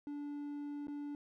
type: tone with dropouts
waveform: triangle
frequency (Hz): 290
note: D4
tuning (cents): -22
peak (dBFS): -38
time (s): 0.07-1.15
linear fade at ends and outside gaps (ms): 1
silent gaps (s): 0.871-0.882
effects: none